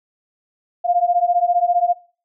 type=beating tone pair; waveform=sine; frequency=695 / 710 Hz; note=F5 / F5; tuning=-9 / +28 cents; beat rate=15 Hz; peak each=-17 dBFS; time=0.84-1.94 s; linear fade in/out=20 ms; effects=noise-tail reverb RT60 0.4 s tail -19 dB re dry